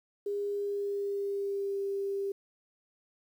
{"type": "tone with pitch glide", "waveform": "sine", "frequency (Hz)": [406.1, 395.9], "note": ["G#4", "G4"], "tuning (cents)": [-39, 17], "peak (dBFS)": -30, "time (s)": [0.26, 2.32], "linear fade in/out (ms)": 5, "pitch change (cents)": -44, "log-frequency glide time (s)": [0.5, 1.79], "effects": ["10-bit"]}